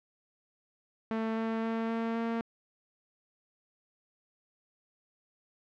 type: tone with pitch steps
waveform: sawtooth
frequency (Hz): 222.8 / 224.5 / 226.2 / 227.9 / 229.6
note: A3 / A3 / A3 / A#3 / A#3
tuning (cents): +22 / +35 / +48 / -39 / -26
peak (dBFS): -26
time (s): 1.11-2.41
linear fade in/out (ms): 0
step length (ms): 260
effects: low-pass 2000 Hz 12 dB/octave